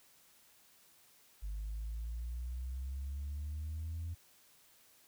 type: exponential sweep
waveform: sine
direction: up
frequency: 50 to 85 Hz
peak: -36 dBFS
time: 1.42-4.15 s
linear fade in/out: 20 ms
effects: tanh soft clip ceiling -35 dBFS + white hiss -65 dBFS RMS until 5.07 s